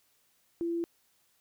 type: tone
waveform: sine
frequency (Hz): 338.4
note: E4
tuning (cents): +45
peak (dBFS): -29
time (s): 0.61-0.84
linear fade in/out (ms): 0
effects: white hiss -70 dBFS RMS until 1.4 s